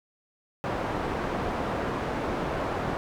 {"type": "low-pass noise", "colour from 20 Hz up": "white", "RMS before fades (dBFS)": -30, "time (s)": [0.64, 2.97], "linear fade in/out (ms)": 0, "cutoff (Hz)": 870, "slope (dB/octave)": 12, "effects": []}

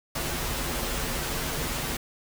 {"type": "noise with comb filter", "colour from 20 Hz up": "pink", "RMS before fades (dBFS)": -30, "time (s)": [0.15, 1.97], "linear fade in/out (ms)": 5, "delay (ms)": 10, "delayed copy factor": -0.7, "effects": []}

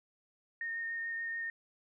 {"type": "tone with vibrato", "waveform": "sine", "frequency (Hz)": 1838, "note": "A#6", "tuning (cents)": -25, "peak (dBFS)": -35, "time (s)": [0.61, 1.5], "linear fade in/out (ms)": 2, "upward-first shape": "sine", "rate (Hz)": 6.9, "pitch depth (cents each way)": 11, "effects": []}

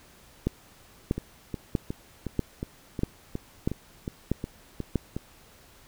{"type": "two click trains", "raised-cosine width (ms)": 3, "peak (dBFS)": [-11, -18], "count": [8, 12], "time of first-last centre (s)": [[0.47, 4.957], [1.18, 5.166]], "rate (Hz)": [1.56, 2.76], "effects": ["pink hiss -55 dBFS RMS until 5.87 s"]}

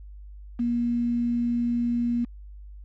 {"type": "tone with quantisation", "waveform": "sine", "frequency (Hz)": 238.1, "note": "A#3", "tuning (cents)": 37, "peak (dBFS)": -22, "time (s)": [0.59, 2.25], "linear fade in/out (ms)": 10, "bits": 7, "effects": ["added 50 Hz sine -40 dBFS peak until 2.84 s", "low-pass 2000 Hz 12 dB/octave"]}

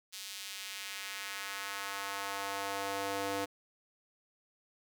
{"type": "tone with high-pass filter sweep", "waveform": "square", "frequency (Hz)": 98.9, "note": "G2", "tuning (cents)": 16, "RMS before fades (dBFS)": -39, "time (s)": [0.12, 3.46], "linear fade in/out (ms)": 20, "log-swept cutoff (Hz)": [3900, 420], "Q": 1.1, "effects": []}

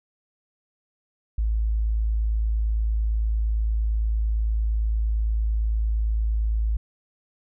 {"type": "tone", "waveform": "sine", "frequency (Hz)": 54.4, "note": "A1", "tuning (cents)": -19, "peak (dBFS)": -20, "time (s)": [1.38, 6.77], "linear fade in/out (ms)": 5, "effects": []}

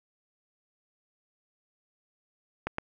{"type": "clicks", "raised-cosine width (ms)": 0.5, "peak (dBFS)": -15, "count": 2, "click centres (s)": [2.67, 2.784], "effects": []}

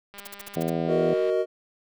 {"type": "click train", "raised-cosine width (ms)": 0.3, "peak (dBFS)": -29, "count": 234, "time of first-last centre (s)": [0.14, 1.299], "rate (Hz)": 201}
{"type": "noise bursts", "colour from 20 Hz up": "white", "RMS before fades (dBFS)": -38, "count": 8, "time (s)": [0.18, 0.699], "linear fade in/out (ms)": 5, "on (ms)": 22, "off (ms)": 49}
{"type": "harmonic tone", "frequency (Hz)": 82.41, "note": "E2", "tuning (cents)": 0, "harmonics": [2, 3, 4, 5, 6, 7, 8, 9], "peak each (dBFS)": [-29, -31, -32, -33, -34, -34, -35, -36], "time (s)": [0.56, 1.14], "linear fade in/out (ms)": 5}
{"type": "chord", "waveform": "triangle", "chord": "D# minor", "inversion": "first", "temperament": "just", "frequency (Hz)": [373.4, 466.7, 622.3], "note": ["F#4", "A#4", "D#5"], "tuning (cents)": [16, 2, 0], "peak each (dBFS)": [-23, -24, -24], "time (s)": [0.87, 1.46], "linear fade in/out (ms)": 50}
{"effects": []}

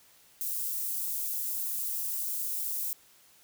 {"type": "high-pass noise", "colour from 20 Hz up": "white", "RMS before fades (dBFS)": -33, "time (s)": [0.41, 2.93], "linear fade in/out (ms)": 0, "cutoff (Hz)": 11000, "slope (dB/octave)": 12, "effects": ["white hiss -60 dBFS RMS until 3.43 s"]}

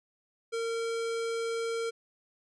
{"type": "tone", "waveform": "square", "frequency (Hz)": 458.7, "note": "A#4", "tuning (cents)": -28, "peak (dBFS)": -31, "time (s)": [0.52, 1.91], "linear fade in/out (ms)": 20, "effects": ["resampled to 22050 Hz"]}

